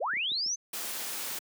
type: linear sweep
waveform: sine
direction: up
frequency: 374.6 to 6300 Hz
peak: -28 dBFS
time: 0-0.56 s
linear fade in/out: 20 ms
type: clicks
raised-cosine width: 3 ms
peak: -34 / -37 / -34 / -37 dBFS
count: 4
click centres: 0.136 / 0.169 / 0.318 / 0.462 s
type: noise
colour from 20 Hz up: white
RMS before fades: -36 dBFS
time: 0.73-1.39 s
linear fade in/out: 5 ms
effects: high-pass 200 Hz 12 dB/octave